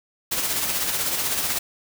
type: noise with tremolo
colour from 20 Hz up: white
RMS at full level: -23 dBFS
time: 0.31-1.59 s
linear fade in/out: 10 ms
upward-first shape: sine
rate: 16 Hz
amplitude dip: 40%
effects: none